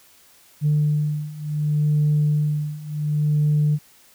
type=beating tone pair; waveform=sine; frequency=149.3 / 149.98 Hz; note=D3 / D3; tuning=+29 / +37 cents; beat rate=0.68 Hz; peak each=-21 / -19 dBFS; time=0.61-3.79 s; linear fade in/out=50 ms; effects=tanh soft clip ceiling -12 dBFS + white hiss -53 dBFS RMS until 4.14 s